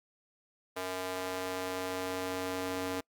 square tone with high-pass filter sweep, 92.5 Hz, F#2, in tune, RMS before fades -36 dBFS, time 0.76-3.01 s, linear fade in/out 10 ms, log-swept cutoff 530 to 340 Hz, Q 1.2, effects noise-tail reverb RT60 0.1 s tail -25 dB re dry + Opus 32 kbps

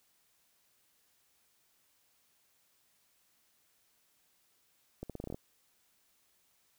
accelerating click train, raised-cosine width 2 ms, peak -27 dBFS, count 9, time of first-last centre 5.03-5.345 s, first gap 67 ms, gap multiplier 0.84, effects white hiss -72 dBFS RMS until 6.78 s

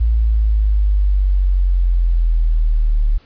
sine exponential sweep, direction down, 56.8 to 36.71 Hz, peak -11 dBFS, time 0-3.18 s, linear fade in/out 10 ms, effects pink hiss -51 dBFS RMS until 3.25 s + resampled to 11025 Hz

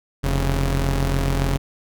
sawtooth tone pair together, 43.28 / 137.4 Hz, F1 / C#3, -15 / -15 cents, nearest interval octave + minor sixth, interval 2000 cents, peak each -16 / -19 dBFS, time 0.23-1.58 s, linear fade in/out 20 ms, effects none

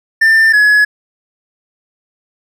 triangle tone pair in turn, 1789 / 1690.7 Hz, A6 / G#6, +28 / +30 cents, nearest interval minor second, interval 98 cents, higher first, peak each -4 dBFS, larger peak neither, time 0.21-0.53 / 0.53-0.85 s, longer neither, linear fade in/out 10 ms, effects none

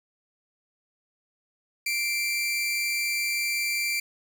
sawtooth tone pair together, 2104 / 2349 Hz, C7 / D7, +9 / 0 cents, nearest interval major second, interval 191 cents, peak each -34 / -22 dBFS, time 1.86-4 s, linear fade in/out 5 ms, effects 9-bit

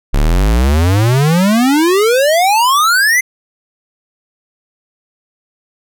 square exponential sweep, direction up, 33.05 to 2093 Hz, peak -9 dBFS, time 0.13-3.21 s, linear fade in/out 10 ms, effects none

